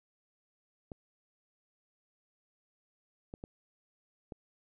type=clicks; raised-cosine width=2 ms; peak=-29 dBFS; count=4; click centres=0.918 / 3.339 / 3.439 / 4.322 s; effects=none